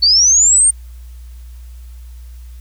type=linear sweep; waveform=sine; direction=up; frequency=4396 to 8870 Hz; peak=-7 dBFS; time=0.02-0.71 s; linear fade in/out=10 ms; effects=added 60 Hz sine -31 dBFS peak until 2.6 s + white hiss -52 dBFS RMS until 2.6 s